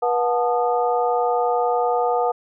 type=tone cluster; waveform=sine; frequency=485.1 / 725 / 876 / 1226 Hz; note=B4 / F#5 / A5 / D#6; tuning=-31 / -35 / -8 / -26 cents; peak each=-21 / -21 / -25 / -28 dBFS; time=0.02-2.32 s; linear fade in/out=10 ms; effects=none